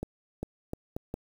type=accelerating click train; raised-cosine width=2 ms; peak=-20 dBFS; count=5; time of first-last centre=0.03-1.141 s; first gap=400 ms; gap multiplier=0.76; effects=8-bit